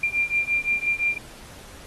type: beating tone pair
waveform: sine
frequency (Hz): 2381 / 2386.8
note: D7 / D7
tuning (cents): +23 / +27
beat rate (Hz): 5.8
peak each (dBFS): -24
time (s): 0.03-1.18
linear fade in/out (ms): 5
effects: pink hiss -45 dBFS RMS until 1.86 s + AAC 32 kbps